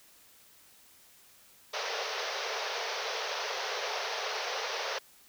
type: band-pass noise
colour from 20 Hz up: pink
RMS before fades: -35 dBFS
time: 1.73-4.99 s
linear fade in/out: 10 ms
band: 410 to 6100 Hz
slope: 96 dB/octave
effects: white hiss -59 dBFS RMS until 5.28 s